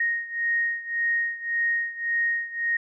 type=beating tone pair; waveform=sine; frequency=1864.7 / 1866.5 Hz; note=A#6 / A#6; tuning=0 / +2 cents; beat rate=1.8 Hz; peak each=-25 / -28 dBFS; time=0-2.77 s; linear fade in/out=5 ms; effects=none